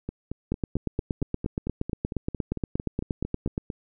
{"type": "two click trains", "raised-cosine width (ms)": 3, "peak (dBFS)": [-18, -13], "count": [17, 27], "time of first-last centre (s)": [[0.09, 3.702], [0.52, 3.579]], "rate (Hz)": [4.43, 8.5], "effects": []}